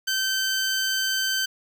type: tone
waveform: 15% pulse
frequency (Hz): 1545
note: G6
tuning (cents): -26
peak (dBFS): -16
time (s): 0.07-1.46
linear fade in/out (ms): 10
effects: none